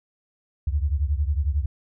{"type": "beating tone pair", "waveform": "sine", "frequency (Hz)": [69.3, 80.3], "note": ["C#2", "E2"], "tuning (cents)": [0, -45], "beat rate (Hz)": 11, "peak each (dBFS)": [-22, -25], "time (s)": [0.67, 1.66], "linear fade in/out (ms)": 5, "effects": []}